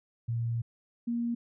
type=tone pair in turn; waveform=sine; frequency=116.54 / 235.7 Hz; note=A#2 / A#3; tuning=0 / +19 cents; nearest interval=octave; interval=1219 cents; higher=second; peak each=-28 dBFS; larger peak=neither; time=0.28-0.62 / 1.07-1.35 s; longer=first; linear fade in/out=10 ms; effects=none